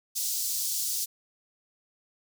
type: high-pass noise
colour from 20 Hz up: pink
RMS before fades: -30 dBFS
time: 0.15-1.06 s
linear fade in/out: 20 ms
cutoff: 4900 Hz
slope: 24 dB/octave
effects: none